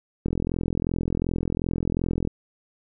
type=click train; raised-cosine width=3 ms; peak=-12 dBFS; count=87; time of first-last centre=0.26-2.274 s; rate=42.7 Hz; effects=none